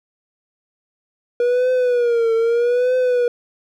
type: tone with vibrato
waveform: triangle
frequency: 480 Hz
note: B4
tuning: 49 cents flat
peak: -12 dBFS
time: 1.4-3.28 s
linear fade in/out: 2 ms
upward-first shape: triangle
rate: 0.8 Hz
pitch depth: 110 cents each way
effects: none